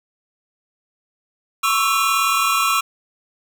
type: tone cluster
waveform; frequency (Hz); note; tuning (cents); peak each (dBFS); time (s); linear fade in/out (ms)
square; 1083 / 1122 / 1322 / 2441 / 2765; C#6 / C#6 / E6 / D#7 / F7; -41 / +21 / +5 / -34 / -18; -27 / -22 / -20 / -25 / -27; 1.63-2.81; 10
effects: 8-bit